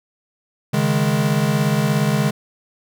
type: chord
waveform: square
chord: C# suspended second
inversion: none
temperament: equal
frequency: 138.59 / 155.56 / 207.7 Hz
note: C#3 / D#3 / G#3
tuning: 0 / 0 / 0 cents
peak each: -21 dBFS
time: 0.73-2.31 s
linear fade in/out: 10 ms
effects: none